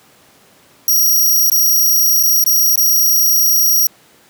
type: tone with dropouts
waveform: 10% pulse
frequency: 5710 Hz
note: F8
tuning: 37 cents sharp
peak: -4 dBFS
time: 0.88-3.87 s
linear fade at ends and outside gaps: 2 ms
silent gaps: 1.5-1.517 / 2.229-2.234 / 2.441-2.463 / 2.758-2.776 s
effects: pink hiss -48 dBFS RMS until 4.29 s + high-pass 150 Hz 12 dB/octave